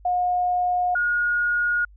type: tone pair in turn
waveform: sine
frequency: 719 / 1438 Hz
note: F#5 / F#6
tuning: -50 / -50 cents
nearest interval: octave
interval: 1200 cents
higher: second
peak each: -19 dBFS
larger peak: neither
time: 0.05-0.95 / 0.95-1.85 s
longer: neither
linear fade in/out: 5 ms
effects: added 50 Hz sine -46 dBFS peak until 1.96 s